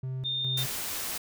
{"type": "tone with tremolo", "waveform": "triangle", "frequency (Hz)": 130.2, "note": "C3", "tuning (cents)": -8, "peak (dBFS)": -29, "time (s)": [0.03, 0.67], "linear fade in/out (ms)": 5, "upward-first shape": "square", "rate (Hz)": 2.4, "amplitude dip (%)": 65}
{"type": "tone", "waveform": "sine", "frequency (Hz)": 3633, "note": "A#7", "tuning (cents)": -45, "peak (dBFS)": -28, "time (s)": [0.24, 0.64], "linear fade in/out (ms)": 20}
{"type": "noise", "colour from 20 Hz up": "white", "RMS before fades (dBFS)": -34, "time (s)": [0.57, 1.18], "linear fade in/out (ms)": 5}
{"effects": []}